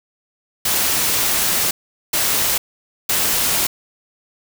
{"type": "noise bursts at uneven times", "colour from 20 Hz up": "white", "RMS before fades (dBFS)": -18, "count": 3, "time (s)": [[0.65, 1.71], [2.13, 2.58], [3.09, 3.67]], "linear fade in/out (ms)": 5, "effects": []}